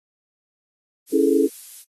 violet noise, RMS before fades -36 dBFS, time 1.06-1.85 s, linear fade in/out 50 ms
sine chord, A major seventh, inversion first, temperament equal, 277.2 / 329.6 / 415.3 / 440 Hz, C#4 / E4 / G#4 / A4, 0 / 0 / 0 / 0 cents, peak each -20 dBFS, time 1.12-1.48 s, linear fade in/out 20 ms
effects AAC 32 kbps

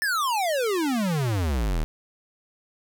square exponential sweep, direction down, 1800 to 35.66 Hz, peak -23 dBFS, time 0.02-1.84 s, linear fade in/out 0 ms, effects none

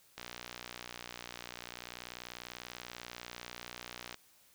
click train, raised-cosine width 0.2 ms, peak -25 dBFS, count 240, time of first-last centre 0.18-4.144 s, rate 60.3 Hz, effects white hiss -65 dBFS RMS until 4.54 s

